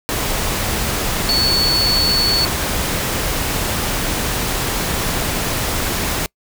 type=tone in noise; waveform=sine; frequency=4435 Hz; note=C#8; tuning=in tune; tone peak=-14 dBFS; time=1.29-2.45 s; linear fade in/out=0 ms; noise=pink; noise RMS=-20 dBFS; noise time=0.09-6.26 s; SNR=+3 dB; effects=noise-tail reverb RT60 0.1 s tail -26 dB re dry